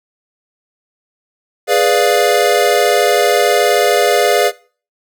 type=chord; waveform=square; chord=G# diminished seventh; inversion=none; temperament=equal; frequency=415.3 / 493.9 / 587.3 / 698.5 Hz; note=G#4 / B4 / D5 / F5; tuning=0 / 0 / 0 / 0 cents; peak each=-16 dBFS; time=1.67-4.52 s; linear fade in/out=50 ms; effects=noise-tail reverb RT60 0.4 s tail -21 dB re dry